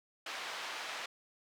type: band-pass noise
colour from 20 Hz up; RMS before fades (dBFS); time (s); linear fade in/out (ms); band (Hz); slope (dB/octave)
pink; -42; 0.26-1.06; 5; 890 to 4400; 12
effects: none